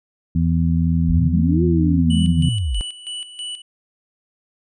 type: harmonic tone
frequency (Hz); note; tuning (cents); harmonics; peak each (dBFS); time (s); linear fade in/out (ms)
82.9; E2; +10; 1 / 2 / 3; -19 / -17 / -23; 0.35-2.49; 5
type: linear two-way sweep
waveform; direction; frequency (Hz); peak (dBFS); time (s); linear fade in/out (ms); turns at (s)
sine; up then down; 38.64 to 360 to 38.64; -18; 1.09-2.81; 0; 1.64
type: tone with tremolo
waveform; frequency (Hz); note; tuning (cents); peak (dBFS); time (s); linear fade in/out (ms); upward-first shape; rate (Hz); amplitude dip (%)
square; 2960; F#7; 0; -27; 2.1-3.62; 5; square; 3.1; 70
effects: resampled to 24000 Hz